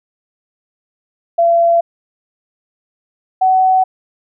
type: tone pair in turn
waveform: sine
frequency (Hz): 679 / 751.4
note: F5 / F#5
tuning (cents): -49 / +26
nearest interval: major second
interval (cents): 175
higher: second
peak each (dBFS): -8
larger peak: neither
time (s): 1.38-1.81 / 3.41-3.84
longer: neither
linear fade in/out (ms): 10
effects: none